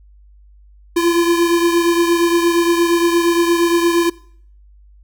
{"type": "beating tone pair", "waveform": "square", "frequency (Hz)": [340, 348.6], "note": ["F4", "F4"], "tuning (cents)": [-46, -3], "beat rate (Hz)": 8.6, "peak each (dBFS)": [-14, -20], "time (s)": [0.96, 4.1], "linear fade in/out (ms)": 10, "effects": ["noise-tail reverb RT60 0.6 s tail -22 dB re dry", "added 50 Hz sine -43 dBFS peak until 5.03 s"]}